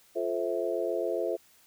sine chord, F major seventh, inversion none, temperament just, 349.2 / 436.5 / 523.8 / 654.8 Hz, F4 / A4 / C5 / E5, 0 / -14 / +2 / -12 cents, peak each -33 dBFS, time 0.15-1.37 s, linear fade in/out 20 ms, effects white hiss -61 dBFS RMS until 1.66 s

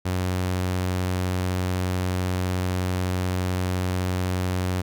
sawtooth tone, 91.6 Hz, F#2, 17 cents flat, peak -19 dBFS, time 0.05-4.82 s, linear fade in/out 10 ms, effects none

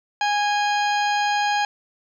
harmonic tone with a mistuned harmonic, 826 Hz, G#5, 10 cents flat, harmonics 1 / 2 / 3 / 4 / 5 / 6 / 8, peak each -20 / -26 / -30 / -32 / -34 / -36 / -38 dBFS, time 0.21-1.65 s, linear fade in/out 2 ms, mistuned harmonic 4, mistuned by -51 cents, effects 9-bit

